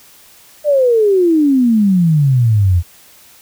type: exponential sweep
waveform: sine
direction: down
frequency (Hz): 608 to 83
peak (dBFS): -8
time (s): 0.64-2.83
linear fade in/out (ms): 50
effects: white hiss -44 dBFS RMS until 3.41 s